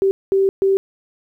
sine tone bursts at uneven times, 388.3 Hz, G4, 16 cents flat, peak -12 dBFS, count 3, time 0.02-0.11 / 0.32-0.49 / 0.62-0.77 s, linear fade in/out 0 ms, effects 9-bit

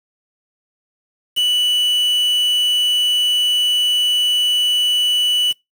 triangle tone with quantisation, 2960 Hz, F#7, in tune, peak -12 dBFS, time 1.36-5.53 s, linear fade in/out 20 ms, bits 5, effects noise-tail reverb RT60 0.2 s tail -25 dB re dry

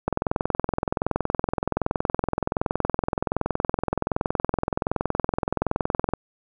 click train, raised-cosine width 1 ms, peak -8 dBFS, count 130, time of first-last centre 0.08-6.136 s, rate 21.3 Hz, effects none

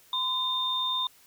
sine tone pair together, 1019 / 3631 Hz, C6 / A#7, -46 / -46 cents, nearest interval octave + minor seventh, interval 2200 cents, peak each -31 / -27 dBFS, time 0.13-1.07 s, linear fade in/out 2 ms, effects white hiss -58 dBFS RMS until 1.26 s

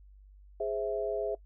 sine chord, Ab augmented, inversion none, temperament equal, 415.3 / 523.3 / 659.3 Hz, Ab4 / C5 / E5, 0 / 0 / 0 cents, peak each -33 / -37 / -33 dBFS, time 0.6-1.35 s, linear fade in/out 5 ms, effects noise-tail reverb RT60 0.1 s tail -23 dB re dry + added 49 Hz sine -52 dBFS peak until 1.45 s

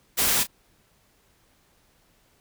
white noise with echo, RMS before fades -22 dBFS, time 0.17-0.44 s, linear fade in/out 20 ms, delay 33 ms, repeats 1, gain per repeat -13 dB, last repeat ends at 0.473 s, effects pink hiss -63 dBFS RMS until 2.4 s

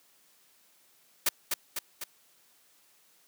white noise with echo, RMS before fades -25 dBFS, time 1.26-1.29 s, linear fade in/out 5 ms, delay 250 ms, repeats 3, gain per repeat -4 dB, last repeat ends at 2.04 s, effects white hiss -64 dBFS RMS until 3.27 s + high-pass 150 Hz 12 dB/octave

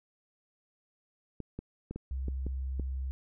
clicks, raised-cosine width 3 ms, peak -25 dBFS, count 7, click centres 1.403 / 1.59 / 1.91 / 1.96 / 2.283 / 2.466 / 2.797 s
sine tone, 65.8 Hz, C2, 10 cents sharp, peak -32 dBFS, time 2.11-3.11 s, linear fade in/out 0 ms
effects none

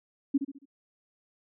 sine tone with echo, 277.2 Hz, C#4, in tune, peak -20 dBFS, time 0.34-0.38 s, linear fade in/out 10 ms, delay 69 ms, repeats 4, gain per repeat -8 dB, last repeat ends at 0.656 s, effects none

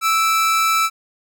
45% pulse tone pair together, 1314.9 / 2341 Hz, E6 / D7, -5 / -6 cents, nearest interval minor seventh, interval 999 cents, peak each -15 / -23 dBFS, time 0.01-0.9 s, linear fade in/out 50 ms, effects none

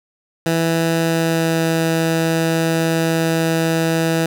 15% pulse tone with pitch glide, 164.81 to 163.58 Hz, E3 to E3, 0 to -13 cents, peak -9 dBFS, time 0.46-4.26 s, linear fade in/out 2 ms, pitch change -13 cents, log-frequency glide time 0.99-1.62 s, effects none

